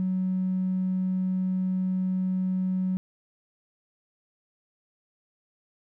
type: tone with tanh clipping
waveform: triangle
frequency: 185.9 Hz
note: F#3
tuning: 8 cents sharp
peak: -23 dBFS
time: 0-2.97 s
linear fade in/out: 0 ms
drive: 1 dB
effects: none